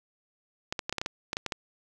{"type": "clicks", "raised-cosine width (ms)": 0.2, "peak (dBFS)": -13, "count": 11, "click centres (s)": [0.725, 0.792, 0.895, 0.926, 0.983, 1.015, 1.061, 1.331, 1.369, 1.463, 1.522], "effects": []}